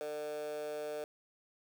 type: tone with high-pass filter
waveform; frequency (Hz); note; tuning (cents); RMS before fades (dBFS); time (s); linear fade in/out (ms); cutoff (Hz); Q
15% pulse; 150; D3; +37; -40; 0.01-1.04; 0; 520; 9.2
effects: 10-bit